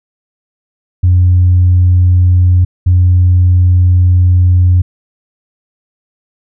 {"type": "tone pair in turn", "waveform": "sine", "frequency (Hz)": [90, 90], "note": ["F#2", "F#2"], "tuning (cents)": [-47, -47], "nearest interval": "unison", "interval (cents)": 0, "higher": "neither", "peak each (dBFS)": -3, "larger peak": "neither", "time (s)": [[1.03, 2.65], [2.86, 4.82]], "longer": "second", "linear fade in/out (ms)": 10, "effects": ["tanh soft clip ceiling -1 dBFS"]}